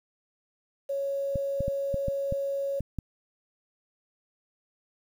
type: tone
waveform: sine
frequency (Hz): 554.4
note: C#5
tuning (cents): 0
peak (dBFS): -27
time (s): 0.89-2.8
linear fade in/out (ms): 10
type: clicks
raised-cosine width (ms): 5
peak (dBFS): -19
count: 8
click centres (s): 1.357 / 1.606 / 1.681 / 1.943 / 2.083 / 2.324 / 2.806 / 2.987
effects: 9-bit